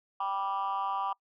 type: chord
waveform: sine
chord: G major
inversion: none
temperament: just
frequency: 784 / 980 / 1176 Hz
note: G5 / B5 / D6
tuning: 0 / -14 / +2 cents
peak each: -32 dBFS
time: 0.2-1.13 s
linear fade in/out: 5 ms
effects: noise-tail reverb RT60 0.1 s tail -25 dB re dry + tanh soft clip ceiling -24 dBFS